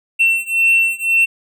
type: beating tone pair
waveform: triangle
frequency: 2700 / 2701.9 Hz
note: E7 / E7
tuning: +41 / +42 cents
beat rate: 1.9 Hz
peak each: -14 / -13 dBFS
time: 0.19-1.26 s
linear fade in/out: 20 ms
effects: none